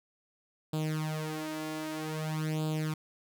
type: tone with flanger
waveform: sawtooth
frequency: 155.7 Hz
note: D#3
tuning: 2 cents sharp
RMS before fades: -34 dBFS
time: 0.73-2.94 s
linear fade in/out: 5 ms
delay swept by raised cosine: 0.25 to 3.55 ms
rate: 0.52 Hz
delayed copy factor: +0.8
effects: none